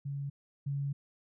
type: tone pair in turn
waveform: sine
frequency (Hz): 140.4 / 140.4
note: C#3 / C#3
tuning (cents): +22 / +22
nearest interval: unison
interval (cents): 0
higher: neither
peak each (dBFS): -34 / -31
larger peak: second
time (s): 0.05-0.3 / 0.66-0.93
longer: second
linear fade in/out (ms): 10
effects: none